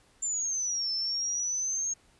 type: exponential two-way sweep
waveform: sine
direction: down then up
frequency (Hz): 7290 to 5274 to 6540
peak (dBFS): -28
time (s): 0.22-1.94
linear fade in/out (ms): 10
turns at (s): 0.92
effects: pink hiss -63 dBFS RMS until 2.19 s + resampled to 24000 Hz